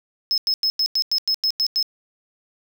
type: tone bursts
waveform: triangle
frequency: 5180 Hz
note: E8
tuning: 31 cents flat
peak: -16 dBFS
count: 10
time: 0.31-1.827 s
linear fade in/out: 0 ms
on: 68 ms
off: 93 ms
effects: none